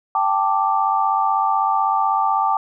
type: chord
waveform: sine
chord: G suspended second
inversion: none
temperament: equal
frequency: 784 / 880 / 1174.7 Hz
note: G5 / A5 / D6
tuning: 0 / 0 / 0 cents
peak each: -20 dBFS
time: 0.15-2.57 s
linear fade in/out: 2 ms
effects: none